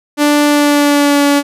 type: tone with pitch glide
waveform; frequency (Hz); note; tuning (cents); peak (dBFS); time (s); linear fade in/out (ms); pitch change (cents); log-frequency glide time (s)
sawtooth; 293.7 to 285.5; D4 to D4; 0 to -49; -4; 0.17-1.43; 50; -49; 0.45-1.24
effects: resampled to 32000 Hz